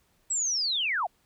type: linear sweep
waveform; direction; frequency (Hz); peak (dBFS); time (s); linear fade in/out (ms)
sine; down; 7902 to 622.3; -25; 0.3-1.07; 10
effects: pink hiss -68 dBFS RMS until 1.25 s